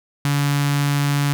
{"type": "tone with notch filter", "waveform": "sawtooth", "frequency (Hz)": 143, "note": "D3", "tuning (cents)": -46, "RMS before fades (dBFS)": -19, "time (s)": [0.25, 1.33], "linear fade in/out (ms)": 0, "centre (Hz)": 490, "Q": 0.73, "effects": []}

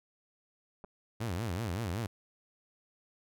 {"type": "clicks", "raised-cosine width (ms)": 1, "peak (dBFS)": -34, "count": 2, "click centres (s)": [0.841, 0.846]}
{"type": "tone with vibrato", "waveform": "sawtooth", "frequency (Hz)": 100, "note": "G2", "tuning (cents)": 35, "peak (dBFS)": -29, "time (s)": [1.2, 2.07], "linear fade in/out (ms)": 10, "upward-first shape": "sine", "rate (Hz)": 5.3, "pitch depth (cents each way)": 300}
{"effects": []}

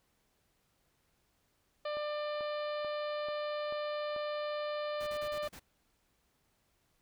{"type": "harmonic tone", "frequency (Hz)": 596, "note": "D5", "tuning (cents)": 25, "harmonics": [1, 2, 3, 4, 5, 6, 7, 8], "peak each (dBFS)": [-35, -42, -48, -51, -51, -53, -53, -58], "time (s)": [1.85, 5.48], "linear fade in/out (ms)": 5}
{"type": "click train", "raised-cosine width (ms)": 1, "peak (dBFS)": -35, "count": 6, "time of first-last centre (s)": [1.97, 4.163], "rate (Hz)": 2.28}
{"type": "noise bursts", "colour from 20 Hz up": "pink", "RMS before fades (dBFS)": -50, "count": 6, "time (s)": [5, 5.597], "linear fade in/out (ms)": 10, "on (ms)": 72, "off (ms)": 33}
{"effects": ["pink hiss -75 dBFS RMS until 7.01 s"]}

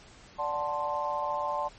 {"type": "chord", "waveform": "sine", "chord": "D dominant seventh", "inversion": "none", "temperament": "equal", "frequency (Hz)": [587.3, 740, 880, 1046.5], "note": ["D5", "F#5", "A5", "C6"], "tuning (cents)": [0, 0, 0, 0], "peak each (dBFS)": [-34, -38, -32, -33], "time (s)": [0.38, 1.69], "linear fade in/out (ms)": 20, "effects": ["pink hiss -53 dBFS RMS until 1.78 s", "MP3 32 kbps"]}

